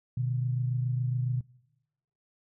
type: tone pair together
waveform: sine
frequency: 122.89 / 150.1 Hz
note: B2 / D3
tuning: -8 / +38 cents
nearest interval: minor third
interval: 346 cents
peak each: -27 / -35 dBFS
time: 0.17-1.41 s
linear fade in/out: 5 ms
effects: noise-tail reverb RT60 1.0 s tail -24 dB re dry